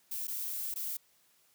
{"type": "noise with dropouts", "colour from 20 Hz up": "violet", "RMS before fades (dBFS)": -37, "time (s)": [0.11, 0.97], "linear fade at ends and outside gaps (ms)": 5, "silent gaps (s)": [[0.272, 0.279], [0.741, 0.758]], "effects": ["white hiss -68 dBFS RMS until 1.54 s", "high-pass 80 Hz 12 dB/octave"]}